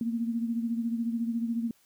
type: beating tone pair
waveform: sine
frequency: 230 / 244 Hz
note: A#3 / B3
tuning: -23 / -21 cents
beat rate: 14 Hz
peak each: -28 / -35 dBFS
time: 0.01-1.71 s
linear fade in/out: 2 ms
effects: white hiss -65 dBFS RMS until 1.85 s